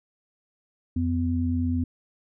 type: tone pair together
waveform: sine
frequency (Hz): 87 / 251.2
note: F2 / B3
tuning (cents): -6 / +30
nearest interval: octave + tritone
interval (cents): 1836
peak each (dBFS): -25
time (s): 0.96-1.84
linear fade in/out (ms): 5
effects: none